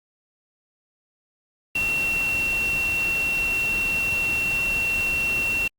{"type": "tone in noise", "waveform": "sine", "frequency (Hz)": 2723, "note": "F7", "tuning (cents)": -44, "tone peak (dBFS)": -21, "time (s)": [1.75, 5.68], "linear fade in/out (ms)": 5, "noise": "pink", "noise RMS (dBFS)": -34, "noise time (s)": [1.75, 5.68], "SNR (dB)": 10, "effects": ["Opus 48 kbps"]}